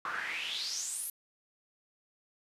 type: noise with band-pass filter sweep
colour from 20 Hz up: pink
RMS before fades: -37 dBFS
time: 0.05-1.1 s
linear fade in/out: 2 ms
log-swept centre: 1200 to 12000 Hz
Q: 5.6
effects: resampled to 32000 Hz